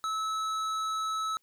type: tone with hard clipping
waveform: sine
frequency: 1300 Hz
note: E6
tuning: 24 cents flat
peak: -31 dBFS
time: 0.04-1.37 s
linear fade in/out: 0 ms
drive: 11 dB
effects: white hiss -73 dBFS RMS until 1.42 s